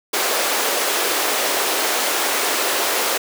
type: high-pass noise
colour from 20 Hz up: pink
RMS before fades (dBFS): -20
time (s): 0.13-3.18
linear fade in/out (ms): 10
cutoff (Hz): 370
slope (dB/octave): 24
effects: none